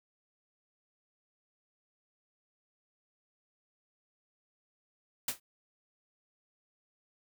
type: noise with exponential decay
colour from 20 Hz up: white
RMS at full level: -27 dBFS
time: 5.28-5.4 s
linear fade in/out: 5 ms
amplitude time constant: 24 ms
effects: none